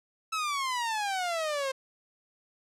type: exponential sweep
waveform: sawtooth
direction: down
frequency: 1318.5 to 523.3 Hz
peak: -25 dBFS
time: 0.32-1.72 s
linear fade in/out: 10 ms
effects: low-pass 9000 Hz 12 dB/octave